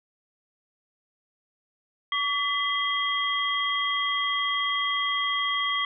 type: tone cluster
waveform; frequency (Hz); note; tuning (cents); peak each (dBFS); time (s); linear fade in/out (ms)
sine; 1138 / 2005 / 3243; C#6 / B6 / G#7; +45 / +26 / -42; -28; 2.12-5.85; 2
effects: none